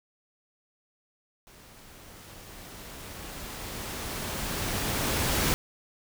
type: noise with level ramp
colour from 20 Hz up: pink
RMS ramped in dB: -53 to -25 dBFS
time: 1.47-5.54 s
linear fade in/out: 0 ms
effects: none